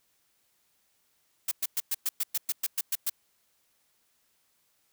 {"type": "noise bursts", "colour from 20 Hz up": "blue", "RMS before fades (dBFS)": -28, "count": 12, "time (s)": [1.48, 3.098], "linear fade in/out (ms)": 5, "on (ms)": 34, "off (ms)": 110, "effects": ["white hiss -71 dBFS RMS until 4.92 s"]}